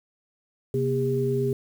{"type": "tone cluster", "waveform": "sine", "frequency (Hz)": [130.9, 239.8, 402.4], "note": ["C3", "A#3", "G4"], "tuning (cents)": [1, 49, 45], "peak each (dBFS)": [-26, -31, -24], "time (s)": [0.74, 1.53], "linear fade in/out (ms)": 2, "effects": ["8-bit"]}